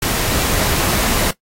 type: noise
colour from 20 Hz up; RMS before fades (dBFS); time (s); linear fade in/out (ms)
pink; -18; 0.02-1.31; 5
effects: noise-tail reverb RT60 0.1 s tail -17 dB re dry + AAC 48 kbps